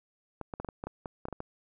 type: clicks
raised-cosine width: 1 ms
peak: -23 dBFS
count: 12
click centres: 0.413 / 0.538 / 0.6 / 0.647 / 0.688 / 0.839 / 0.87 / 1.058 / 1.254 / 1.285 / 1.327 / 1.404 s
effects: none

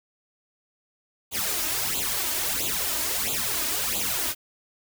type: noise with flanger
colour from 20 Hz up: white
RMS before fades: -27 dBFS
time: 1.31-4.35 s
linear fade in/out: 50 ms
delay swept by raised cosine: 0.27 to 3.27 ms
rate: 1.5 Hz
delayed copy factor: +0.8
effects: none

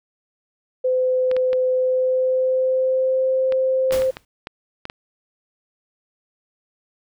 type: tone with pitch glide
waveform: sine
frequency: 511 to 522.3 Hz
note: C5 to C5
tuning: -41 to -3 cents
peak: -16 dBFS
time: 0.84-4.11 s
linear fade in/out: 10 ms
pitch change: +38 cents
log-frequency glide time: 1.71-3.29 s
type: clicks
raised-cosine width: 0.3 ms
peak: -15 dBFS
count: 10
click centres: 1.314 / 1.366 / 1.531 / 3.523 / 3.909 / 4.02 / 4.169 / 4.471 / 4.854 / 4.899 s
type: noise with exponential decay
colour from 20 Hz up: pink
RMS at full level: -25 dBFS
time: 3.92-4.25 s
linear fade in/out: 2 ms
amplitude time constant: 70 ms
effects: none

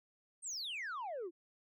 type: exponential sweep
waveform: sine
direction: down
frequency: 8900 to 320.1 Hz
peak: -37 dBFS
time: 0.42-1.31 s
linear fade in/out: 50 ms
effects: tanh soft clip ceiling -38 dBFS

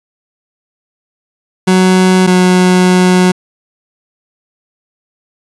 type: tone pair in turn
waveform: 30% pulse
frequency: 185.5 / 182.52 Hz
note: F#3 / F#3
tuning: +5 / -23 cents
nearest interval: unison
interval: 28 cents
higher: first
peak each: -3 dBFS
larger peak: neither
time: 1.67-2.27 / 2.27-3.32 s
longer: second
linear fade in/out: 10 ms
effects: resampled to 24000 Hz

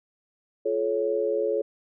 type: chord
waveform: sine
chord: F augmented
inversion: none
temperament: equal with one note detuned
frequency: 349.2 / 430.7 / 554.4 Hz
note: F4 / A4 / C#5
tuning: 0 / -37 / 0 cents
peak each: -31 / -25 / -27 dBFS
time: 0.65-1.62 s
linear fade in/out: 10 ms
effects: none

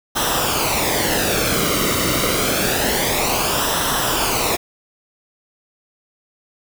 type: noise with flanger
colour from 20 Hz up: pink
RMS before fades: -19 dBFS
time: 0.15-4.57 s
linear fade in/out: 20 ms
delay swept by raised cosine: 0.43 to 1.2 ms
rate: 0.27 Hz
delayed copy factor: -0.65
effects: none

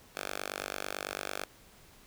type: tone with high-pass filter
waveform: 5% pulse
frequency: 49 Hz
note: G1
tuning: in tune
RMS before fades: -39 dBFS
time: 0.15-1.45 s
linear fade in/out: 10 ms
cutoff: 720 Hz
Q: 0.69
effects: pink hiss -58 dBFS RMS until 2.06 s

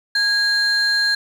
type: tone pair together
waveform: sine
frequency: 1642 / 4176 Hz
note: G#6 / C8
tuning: -20 / -4 cents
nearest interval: octave + major third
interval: 1616 cents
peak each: -16 dBFS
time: 0.15-1.15 s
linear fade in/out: 5 ms
effects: tanh soft clip ceiling -12 dBFS + 7-bit

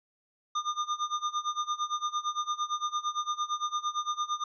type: tone with tremolo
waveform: square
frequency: 1211 Hz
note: D#6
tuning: 47 cents flat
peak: -27 dBFS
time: 0.55-4.44 s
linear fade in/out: 5 ms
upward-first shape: sine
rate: 8.8 Hz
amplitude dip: 90%
effects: resampled to 16000 Hz

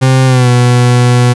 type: tone with pitch glide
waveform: 40% pulse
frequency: 131 to 122.94 Hz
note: C3 to B2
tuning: +2 to -7 cents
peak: -4 dBFS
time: 0.01-1.34 s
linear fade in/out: 20 ms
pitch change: -109 cents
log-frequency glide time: 0.26-0.49 s
effects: resampled to 24000 Hz

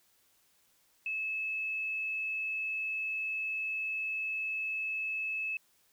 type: tone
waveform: sine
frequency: 2600 Hz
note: E7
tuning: 24 cents flat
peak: -32 dBFS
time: 1.06-5.57 s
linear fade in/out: 2 ms
effects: white hiss -69 dBFS RMS until 5.92 s

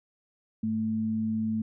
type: tone pair together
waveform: sine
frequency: 103.71 / 220 Hz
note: G#2 / A3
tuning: -2 / 0 cents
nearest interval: octave + minor second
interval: 1302 cents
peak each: -37 / -26 dBFS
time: 0.63-1.62 s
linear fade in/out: 5 ms
effects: none

